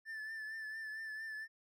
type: tone with vibrato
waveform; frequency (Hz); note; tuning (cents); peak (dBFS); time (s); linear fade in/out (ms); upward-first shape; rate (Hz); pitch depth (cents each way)
triangle; 1759; A6; -1; -40; 0.05-1.48; 50; triangle; 4.4; 43
effects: none